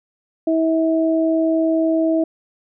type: tone pair together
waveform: sine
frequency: 323.1 / 646.8 Hz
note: E4 / E5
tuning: -35 / -33 cents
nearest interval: octave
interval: 1202 cents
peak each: -16 / -19 dBFS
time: 0.47-2.24 s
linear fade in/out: 5 ms
effects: none